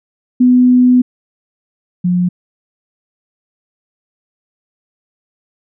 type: tone pair in turn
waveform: sine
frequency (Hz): 249.8 / 178.53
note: B3 / F3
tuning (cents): +20 / +38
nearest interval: tritone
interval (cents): 582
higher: first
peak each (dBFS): -5 / -10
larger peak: first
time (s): 0.4-1.02 / 2.04-2.29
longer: first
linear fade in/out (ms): 10
effects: none